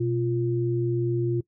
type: tone pair together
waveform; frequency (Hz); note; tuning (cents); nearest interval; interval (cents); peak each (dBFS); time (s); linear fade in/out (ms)
sine; 123.47 / 347.7; B2 / F4; 0 / -8; octave + tritone; 1792; -25; 0-1.41; 10
effects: noise-tail reverb RT60 0.1 s tail -20 dB re dry